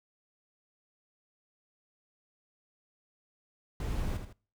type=noise with echo; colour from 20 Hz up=brown; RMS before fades=-34 dBFS; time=3.8-4.17 s; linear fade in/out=2 ms; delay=79 ms; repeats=2; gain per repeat=-7 dB; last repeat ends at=4.328 s; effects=noise-tail reverb RT60 0.4 s tail -23 dB re dry